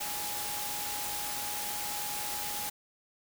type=tone in noise; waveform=sine; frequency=830.6 Hz; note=G#5; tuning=in tune; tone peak=-41 dBFS; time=0-2.7 s; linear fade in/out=10 ms; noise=white; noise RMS=-36 dBFS; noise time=0-2.7 s; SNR=-8 dB; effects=none